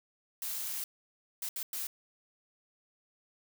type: noise bursts at uneven times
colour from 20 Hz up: blue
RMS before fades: -37 dBFS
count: 4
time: 0.42-0.84 / 1.42-1.49 / 1.56-1.63 / 1.73-1.87 s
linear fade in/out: 2 ms
effects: none